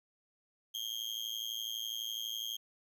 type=tone with amplitude modulation; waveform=35% pulse; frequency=3225 Hz; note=G7; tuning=48 cents sharp; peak=-31 dBFS; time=0.74-2.57 s; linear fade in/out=10 ms; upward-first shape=sine; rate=112 Hz; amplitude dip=100%; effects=none